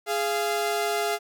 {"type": "tone pair together", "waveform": "sawtooth", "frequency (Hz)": [415.3, 690], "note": ["G#4", "F5"], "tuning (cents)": [0, -21], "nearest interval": "major sixth", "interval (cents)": 879, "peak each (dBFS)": -23, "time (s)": [0.06, 1.19], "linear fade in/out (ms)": 50, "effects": []}